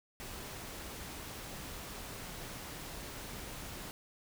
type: noise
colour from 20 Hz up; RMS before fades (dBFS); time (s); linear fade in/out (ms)
pink; -45; 0.2-3.91; 0
effects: none